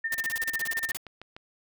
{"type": "tone with tremolo", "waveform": "sine", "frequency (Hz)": 1810, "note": "A6", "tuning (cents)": 48, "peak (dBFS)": -25, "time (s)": [0.04, 0.92], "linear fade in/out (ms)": 5, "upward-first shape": "sine", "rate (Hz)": 14, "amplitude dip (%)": 75}
{"type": "noise bursts", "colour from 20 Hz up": "white", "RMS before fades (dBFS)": -34, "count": 15, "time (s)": [0.12, 0.971], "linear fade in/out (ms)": 2, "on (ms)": 25, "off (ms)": 34}
{"type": "click train", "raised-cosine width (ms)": 0.3, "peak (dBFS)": -27, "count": 6, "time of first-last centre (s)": [0.62, 1.365], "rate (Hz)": 6.71}
{"effects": []}